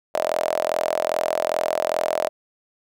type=tone with high-pass filter; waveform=sawtooth; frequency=42.47 Hz; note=F1; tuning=48 cents flat; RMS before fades=-23 dBFS; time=0.14-2.29 s; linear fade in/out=0 ms; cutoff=620 Hz; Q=9.3; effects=none